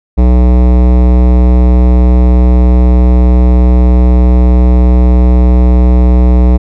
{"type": "tone with hard clipping", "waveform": "sine", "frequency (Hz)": 61.6, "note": "B1", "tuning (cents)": -4, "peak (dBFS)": -5, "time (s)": [0.17, 6.58], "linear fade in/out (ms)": 20, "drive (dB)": 18, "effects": []}